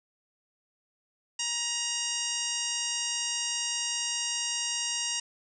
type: harmonic tone with a mistuned harmonic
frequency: 945 Hz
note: A#5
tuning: 23 cents sharp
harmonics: 1 / 2 / 3 / 4 / 5 / 6 / 7 / 8 / 9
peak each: -45 / -42 / -34 / -42 / -39 / -34 / -38 / -38 / -41 dBFS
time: 1.39-5.2 s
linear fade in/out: 5 ms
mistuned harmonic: 9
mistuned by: +21 cents
effects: none